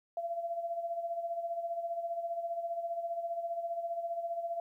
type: tone with tremolo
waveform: sine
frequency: 680 Hz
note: F5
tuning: 46 cents flat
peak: -31 dBFS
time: 0.17-4.6 s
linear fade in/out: 2 ms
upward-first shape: sine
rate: 15 Hz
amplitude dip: 60%
effects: 12-bit